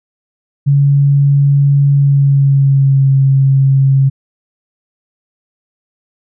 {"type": "tone with pitch glide", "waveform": "sine", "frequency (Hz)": [141, 135.73], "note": ["C#3", "C#3"], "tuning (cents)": [30, -36], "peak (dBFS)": -6, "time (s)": [0.66, 4.1], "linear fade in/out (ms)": 20, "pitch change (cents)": -66, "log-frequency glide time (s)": [1.92, 3.11], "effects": []}